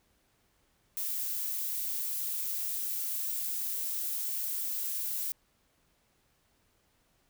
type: noise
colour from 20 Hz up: violet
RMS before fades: -34 dBFS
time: 0.97-5.32 s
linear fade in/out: 0 ms
effects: pink hiss -71 dBFS RMS until 7.29 s